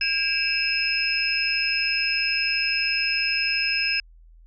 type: tone cluster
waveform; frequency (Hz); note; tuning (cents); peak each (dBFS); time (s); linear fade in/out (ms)
sine; 1613 / 2331 / 2608 / 2760 / 5140; G6 / D7 / E7 / F7 / E8; +49 / -14 / -19 / -21 / -45; -30 / -32 / -25 / -31 / -25; 0.01-4; 2
effects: added 41 Hz sine -47 dBFS peak until 4.46 s